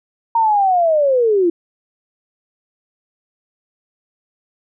sine linear sweep, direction down, 932.3 to 329.6 Hz, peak -11 dBFS, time 0.35-1.5 s, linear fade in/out 5 ms, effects none

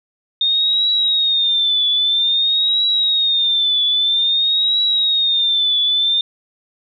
sine tone with vibrato, 3663 Hz, A#7, 31 cents flat, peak -13 dBFS, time 0.41-6.21 s, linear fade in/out 2 ms, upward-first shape triangle, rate 0.51 Hz, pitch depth 110 cents each way, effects none

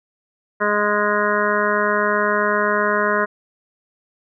harmonic tone, 207.7 Hz, G#3, in tune, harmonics 1 / 2 / 3 / 5 / 6 / 7 / 8 / 9, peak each -27 / -23 / -23 / -22 / -26 / -23 / -26 / -27 dBFS, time 0.6-3.26 s, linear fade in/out 20 ms, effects none

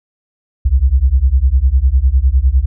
sine beating tone pair, 60.6 / 70.5 Hz, B1 / C#2, -32 / +30 cents, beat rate 9.9 Hz, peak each -11 dBFS, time 0.65-2.66 s, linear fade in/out 10 ms, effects none

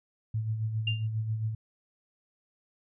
sine tone with tremolo, 110 Hz, A2, in tune, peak -26 dBFS, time 0.34-1.55 s, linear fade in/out 5 ms, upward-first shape sine, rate 7.4 Hz, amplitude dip 50%
sine tone with exponential decay, 2794 Hz, F7, in tune, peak -25 dBFS, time 0.87-1.07 s, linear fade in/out 5 ms, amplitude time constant 43 ms
effects none

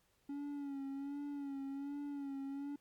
triangle tone with vibrato, 280.4 Hz, C#4, 20 cents sharp, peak -38 dBFS, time 0.29-2.76 s, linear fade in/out 5 ms, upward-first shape sine, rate 1.3 Hz, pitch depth 47 cents each way, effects pink hiss -75 dBFS RMS until 2.8 s + MP3 96 kbps

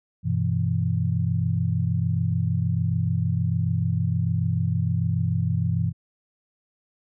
sine chord, E minor, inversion first, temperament equal with one note detuned, 96.76 / 123.47 / 164.81 Hz, G2 / B2 / E3, -22 / 0 / 0 cents, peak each -25 dBFS, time 0.23-5.93 s, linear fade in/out 50 ms, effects none

